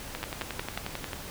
two click trains, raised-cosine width 0.3 ms, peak -17 / -16 dBFS, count 12 / 4, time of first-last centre 0.15-1.132 / 0.23-0.776 s, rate 11.2 / 5.49 Hz, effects pink hiss -41 dBFS RMS until 1.3 s

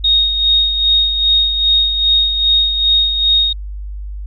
sine tone with tremolo, 3729 Hz, A#7, in tune, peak -8 dBFS, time 0.04-3.53 s, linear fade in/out 5 ms, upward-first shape sine, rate 2.5 Hz, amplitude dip 55%, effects added 50 Hz sine -23 dBFS peak until 4.26 s

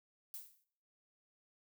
violet noise with exponential decay, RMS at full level -43 dBFS, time 0.34-0.64 s, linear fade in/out 1 ms, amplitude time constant 65 ms, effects noise-tail reverb RT60 0.6 s tail -19 dB re dry

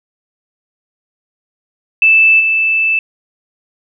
sine tone with level steps, 2637 Hz, E7, in tune, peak -5 / -10 dBFS, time 2.02-2.99 s, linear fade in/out 2 ms, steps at 2.39 s, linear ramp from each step 20 ms, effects none

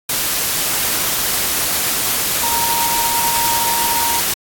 sine tone in noise, 932.3 Hz, A#5, in tune, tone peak -19 dBFS, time 2.43-4.2 s, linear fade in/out 5 ms, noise white, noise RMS -18 dBFS, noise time 0.09-4.34 s, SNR -4 dB, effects AAC 64 kbps

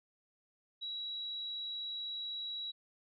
sine tone, 3888 Hz, B7, 28 cents flat, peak -38 dBFS, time 0.81-2.72 s, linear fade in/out 20 ms, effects none

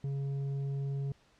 sine tone with tanh clipping, 138.59 Hz, C#3, in tune, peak -33 dBFS, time 0.04-1.12 s, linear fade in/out 2 ms, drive 6 dB, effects pink hiss -66 dBFS RMS until 1.39 s + low-pass 6000 Hz 12 dB/octave

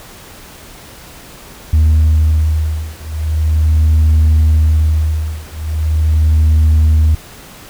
sine beating tone pair, 77.78 / 78.18 Hz, D#2 / D#2, 0 / +9 cents, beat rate 0.4 Hz, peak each -10 dBFS, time 1.73-7.15 s, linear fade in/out 5 ms, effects tanh soft clip ceiling -5 dBFS + pink hiss -36 dBFS RMS until 7.69 s

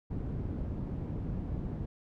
white low-pass noise, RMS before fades -36 dBFS, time 0.1-1.86 s, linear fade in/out 10 ms, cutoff 170 Hz, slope 12 dB/octave, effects none

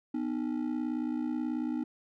triangle ring-modulated tone, 277.2 Hz, C#4, in tune, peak -25 dBFS, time 0.14-1.84 s, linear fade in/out 5 ms, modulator 29.2 Hz, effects none

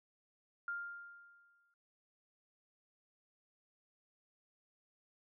sine tone with exponential decay, 1400 Hz, F6, 4 cents sharp, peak -36 dBFS, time 0.68-1.74 s, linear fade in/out 2 ms, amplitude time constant 230 ms, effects none

